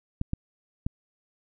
clicks, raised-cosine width 5 ms, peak -15 dBFS, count 3, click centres 0.214 / 0.334 / 0.865 s, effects none

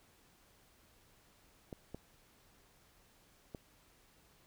clicks, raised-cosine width 2 ms, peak -30 dBFS, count 3, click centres 1.728 / 1.946 / 3.548 s, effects pink hiss -67 dBFS RMS until 4.46 s

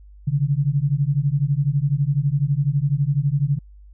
sine beating tone pair, 136.1 / 148.1 Hz, C#3 / D3, -31 / +15 cents, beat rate 12 Hz, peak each -20 dBFS, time 0.27-3.59 s, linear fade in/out 10 ms, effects added 50 Hz sine -42 dBFS peak until 3.93 s

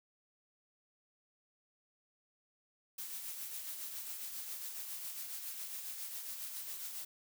blue noise with tremolo, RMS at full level -42 dBFS, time 2.98-7.05 s, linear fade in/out 5 ms, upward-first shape triangle, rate 7.3 Hz, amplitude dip 45%, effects none

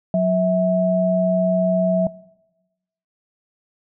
sine tone pair together, 182.8 / 651.4 Hz, F#3 / E5, -21 / -21 cents, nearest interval octave + minor seventh, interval 2200 cents, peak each -18 dBFS, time 0.14-2.07 s, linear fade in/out 2 ms, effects noise-tail reverb RT60 1.0 s tail -21 dB re dry

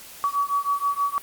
sine beating tone pair, 1134 / 1140.3 Hz, C#6 / C#6, +39 / +49 cents, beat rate 6.3 Hz, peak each -24 dBFS, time 0.24-1.18 s, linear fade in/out 0 ms, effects white hiss -43 dBFS RMS until 1.22 s + Opus 48 kbps

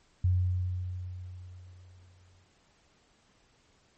sine tone with exponential decay, 90.8 Hz, F#2, 32 cents flat, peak -21 dBFS, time 0.24-2.45 s, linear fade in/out 5 ms, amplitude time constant 480 ms, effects pink hiss -66 dBFS RMS until 3.97 s + MP3 32 kbps

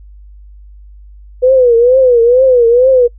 sine tone with vibrato, 493.9 Hz, B4, in tune, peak -4 dBFS, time 1.42-3.08 s, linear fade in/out 20 ms, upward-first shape triangle, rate 2.2 Hz, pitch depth 140 cents each way, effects noise-tail reverb RT60 0.1 s tail -25 dB re dry + added 50 Hz sine -33 dBFS peak until 3.18 s

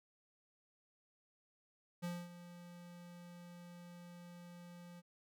square tone with ADSR envelope, 174.61 Hz, F3, in tune, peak -39 dBFS, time 2.02-5.02 s, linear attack 22 ms, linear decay 240 ms, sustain -14 dB, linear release 33 ms, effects none

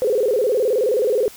sine tone with vibrato, 463.1 Hz, A#4, 11 cents flat, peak -15 dBFS, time 0.02-1.28 s, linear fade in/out 0 ms, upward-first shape square, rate 19 Hz, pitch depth 170 cents each way, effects white hiss -42 dBFS RMS until 1.36 s

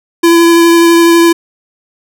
square tone with vibrato, 337.2 Hz, E4, 39 cents sharp, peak -4 dBFS, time 0.23-1.33 s, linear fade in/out 10 ms, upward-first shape triangle, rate 12 Hz, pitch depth 14 cents each way, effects none

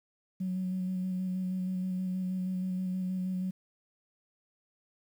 sine tone with vibrato, 185 Hz, F#3, in tune, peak -29 dBFS, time 0.4-3.51 s, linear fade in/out 10 ms, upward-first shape square, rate 6.3 Hz, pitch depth 15 cents each way, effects tanh soft clip ceiling -26 dBFS + 10-bit

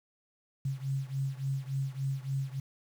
sine beating tone pair, 134.4 / 137.9 Hz, C3 / C#3, +47 / -9 cents, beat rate 3.5 Hz, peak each -33 / -35 dBFS, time 0.65-2.6 s, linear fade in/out 5 ms, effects 9-bit

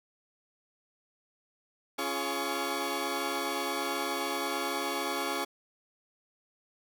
15% pulse tone cluster, 276.5 / 346 / 419.4 / 1126 Hz, C#4 / F4 / G#4 / C#6, -4 / -16 / +17 / +27 cents, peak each -30 dBFS, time 1.98-5.45 s, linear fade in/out 10 ms, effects none

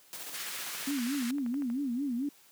white noise with tremolo, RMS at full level -41 dBFS, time 0.13-0.91 s, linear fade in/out 0 ms, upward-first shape square, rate 15 Hz, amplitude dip 30%
pink band-pass noise, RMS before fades -41 dBFS, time 0.34-1.31 s, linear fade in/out 2 ms, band 1300 to 16000 Hz, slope 24 dB/octave
click train, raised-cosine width 0.5 ms, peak -33 dBFS, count 15, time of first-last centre 0.59-1.701 s, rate 12.6 Hz
sine tone with vibrato, 260 Hz, C4, 11 cents flat, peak -29 dBFS, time 0.87-2.29 s, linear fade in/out 5 ms, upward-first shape sine, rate 4.5 Hz, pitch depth 190 cents each way
effects white hiss -60 dBFS RMS until 2.51 s + high-pass 150 Hz 12 dB/octave

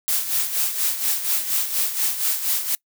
blue noise with tremolo, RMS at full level -20 dBFS, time 0.08-2.75 s, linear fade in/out 0 ms, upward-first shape sine, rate 4.2 Hz, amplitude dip 65%, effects noise-tail reverb RT60 0.1 s tail -25 dB re dry

